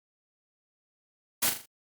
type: noise with echo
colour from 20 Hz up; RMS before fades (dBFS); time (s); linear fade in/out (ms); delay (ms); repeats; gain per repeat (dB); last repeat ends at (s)
white; -25; 1.42-1.5; 10; 40; 4; -7; 1.66
effects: high-pass 100 Hz 12 dB/octave + Opus 48 kbps